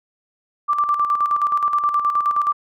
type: tone with tremolo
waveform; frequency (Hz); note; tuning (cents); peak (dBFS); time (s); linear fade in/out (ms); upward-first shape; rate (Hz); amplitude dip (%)
sine; 1175; D6; +1; -14; 0.68-2.53; 20; square; 9.5; 55
effects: none